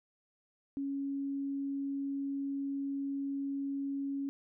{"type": "tone", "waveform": "sine", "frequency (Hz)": 277.2, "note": "C#4", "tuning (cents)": 0, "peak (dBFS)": -33, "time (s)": [0.77, 4.29], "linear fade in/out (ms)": 0, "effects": []}